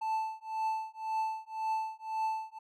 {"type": "tone with tremolo", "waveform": "triangle", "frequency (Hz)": 880, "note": "A5", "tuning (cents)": 0, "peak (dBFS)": -26, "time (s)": [0.01, 2.59], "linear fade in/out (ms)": 10, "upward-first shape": "triangle", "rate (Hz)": 1.9, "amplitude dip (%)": 100, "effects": []}